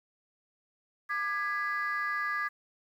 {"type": "chord", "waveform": "sine", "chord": "G# diminished", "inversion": "second", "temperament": "just", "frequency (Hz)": [1196.1, 1661.2, 1993.5], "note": ["D6", "G#6", "B6"], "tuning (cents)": [31, 0, 16], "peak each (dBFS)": [-32, -31, -36], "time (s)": [1.09, 2.49], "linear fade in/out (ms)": 20, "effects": ["tanh soft clip ceiling -24 dBFS", "10-bit"]}